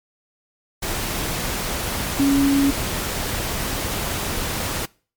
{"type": "tone in noise", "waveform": "sine", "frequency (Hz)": 278.1, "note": "C#4", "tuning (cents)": 6, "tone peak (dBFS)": -14, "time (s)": [2.19, 2.71], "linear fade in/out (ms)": 10, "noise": "pink", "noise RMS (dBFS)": -25, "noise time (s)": [0.82, 4.86], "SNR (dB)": 8, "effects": ["noise-tail reverb RT60 0.4 s tail -24 dB re dry", "MP3 96 kbps"]}